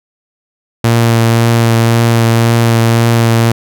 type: tone with vibrato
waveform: sawtooth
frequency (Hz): 115.7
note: A#2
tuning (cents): -13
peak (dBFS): -3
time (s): 0.84-3.52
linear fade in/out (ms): 5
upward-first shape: triangle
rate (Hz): 1.9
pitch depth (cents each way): 17
effects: none